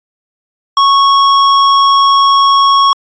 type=tone; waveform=square; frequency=1105 Hz; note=C#6; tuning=6 cents flat; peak=-6 dBFS; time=0.77-2.93 s; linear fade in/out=2 ms; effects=resampled to 16000 Hz